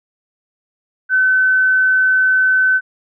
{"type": "tone", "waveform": "sine", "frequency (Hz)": 1520, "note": "F#6", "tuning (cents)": 46, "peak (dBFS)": -10, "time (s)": [1.09, 2.81], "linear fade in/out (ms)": 50, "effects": []}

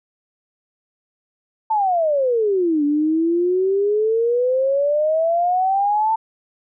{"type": "exponential two-way sweep", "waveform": "sine", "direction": "down then up", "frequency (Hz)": [900, 287.7, 900], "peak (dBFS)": -15, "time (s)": [1.7, 6.16], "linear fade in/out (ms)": 10, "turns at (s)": 2.84, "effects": []}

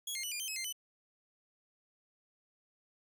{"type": "tone with pitch steps", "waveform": "15% pulse", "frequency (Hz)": [3336, 2119, 2964, 2410, 3113, 2568, 2094, 2996], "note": ["G#7", "C7", "F#7", "D7", "G7", "E7", "C7", "F#7"], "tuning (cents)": [7, 21, 2, 44, -13, -46, 1, 21], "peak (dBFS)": -30, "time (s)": [0.07, 0.726], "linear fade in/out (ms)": 5, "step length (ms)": 82, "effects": []}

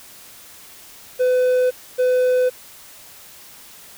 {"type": "tone pair in turn", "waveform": "triangle", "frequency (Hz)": [504, 504], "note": ["B4", "B4"], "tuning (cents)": [35, 35], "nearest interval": "unison", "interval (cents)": 0, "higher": "neither", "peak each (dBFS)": -12, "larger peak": "neither", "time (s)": [[1.19, 1.71], [1.98, 2.5]], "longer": "neither", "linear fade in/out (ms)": 20, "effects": ["white hiss -43 dBFS RMS until 3.97 s"]}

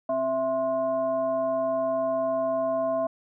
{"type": "tone with frequency modulation", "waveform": "sine", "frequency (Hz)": 659.3, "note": "E5", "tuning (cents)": 0, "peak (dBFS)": -23, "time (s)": [0.09, 3.07], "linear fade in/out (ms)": 5, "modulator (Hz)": 395, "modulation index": 0.59, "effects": []}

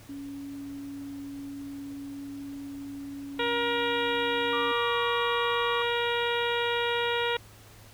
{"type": "tone", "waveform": "sine", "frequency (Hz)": 280, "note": "C#4", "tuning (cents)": 18, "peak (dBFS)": -36, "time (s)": [0.09, 4.72], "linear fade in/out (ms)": 5}
{"type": "harmonic tone", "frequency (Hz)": 474.1, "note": "A#4", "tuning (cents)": 29, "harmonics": [1, 2, 3, 4, 5, 6, 7, 8], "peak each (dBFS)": [-29, -32, -34, -35, -36, -37, -37, -38], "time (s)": [3.39, 7.37], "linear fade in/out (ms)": 5}
{"type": "tone with pitch glide", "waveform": "sine", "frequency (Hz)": [1174.7, 1136.7], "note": ["D6", "C#6"], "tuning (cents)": [0, 43], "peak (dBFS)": -31, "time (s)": [4.53, 5.82], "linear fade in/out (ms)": 0, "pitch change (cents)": -57, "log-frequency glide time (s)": [4.73, 5]}
{"effects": ["added 106 Hz sine -53 dBFS peak until 7.93 s", "pink hiss -53 dBFS RMS until 7.93 s"]}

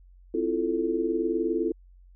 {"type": "chord", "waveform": "sine", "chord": "F major seventh", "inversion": "second", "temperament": "equal", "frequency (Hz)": [261.6, 329.6, 349.2, 440], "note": ["C4", "E4", "F4", "A4"], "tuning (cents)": [0, 0, 0, 0], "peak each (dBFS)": [-33, -28, -29, -29], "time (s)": [0.34, 1.72], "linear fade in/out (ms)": 5, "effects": ["added 45 Hz sine -50 dBFS peak until 2.15 s"]}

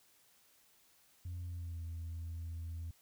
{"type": "tone with pitch glide", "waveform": "sine", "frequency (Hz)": [88, 83.06], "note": ["F2", "E2"], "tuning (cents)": [14, 14], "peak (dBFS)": -38, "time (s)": [1.25, 2.91], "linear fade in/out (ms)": 5, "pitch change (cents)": -100, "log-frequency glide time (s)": [1.45, 1.82], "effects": ["tanh soft clip ceiling -38 dBFS", "white hiss -68 dBFS RMS until 3.01 s"]}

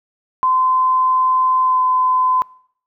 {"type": "tone with pitch glide", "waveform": "sine", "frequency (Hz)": [1029, 1020.1], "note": ["C6", "C6"], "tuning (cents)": [-29, -44], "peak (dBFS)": -12, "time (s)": [0.43, 2.42], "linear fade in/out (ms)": 0, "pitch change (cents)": -15, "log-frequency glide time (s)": [1.62, 1.81], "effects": ["noise-tail reverb RT60 0.6 s tail -24 dB re dry"]}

